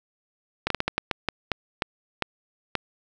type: slowing click train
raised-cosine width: 0.3 ms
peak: -7 dBFS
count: 12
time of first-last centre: 0.67-2.753 s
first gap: 33 ms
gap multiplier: 1.32
effects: none